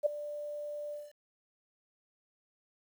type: tone with ADSR envelope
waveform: sine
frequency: 590 Hz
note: D5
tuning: 8 cents sharp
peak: -21 dBFS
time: 0.03-1.13 s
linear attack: 30 ms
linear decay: 8 ms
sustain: -16 dB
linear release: 210 ms
effects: 10-bit